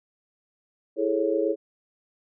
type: chord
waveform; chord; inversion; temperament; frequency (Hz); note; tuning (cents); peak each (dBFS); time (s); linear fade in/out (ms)
sine; A major seventh; second; just; 330 / 412.5 / 440 / 550; E4 / G#4 / A4 / C#5; +2 / -12 / 0 / -14; -27; 0.96-1.56; 50
effects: none